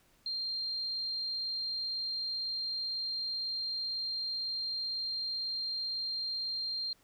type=tone; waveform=sine; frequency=4186 Hz; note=C8; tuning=in tune; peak=-33 dBFS; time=0.26-6.93 s; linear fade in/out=2 ms; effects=pink hiss -67 dBFS RMS until 7.03 s